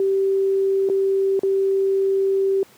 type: tone with dropouts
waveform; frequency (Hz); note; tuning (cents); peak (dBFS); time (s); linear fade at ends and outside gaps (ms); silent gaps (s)
sine; 388.6; G4; -15; -16; 0-2.63; 1; 0.889-0.898 / 1.393-1.433
effects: pink hiss -51 dBFS RMS until 2.77 s + high-pass 150 Hz 12 dB/octave